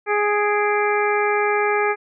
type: harmonic tone with a mistuned harmonic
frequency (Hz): 415.3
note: G#4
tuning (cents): 0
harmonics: 1 / 2 / 3 / 4 / 5 / 6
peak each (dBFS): -20 / -23 / -25 / -26 / -27 / -28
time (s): 0.06-1.96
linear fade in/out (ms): 50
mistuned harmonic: 6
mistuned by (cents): -95
effects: none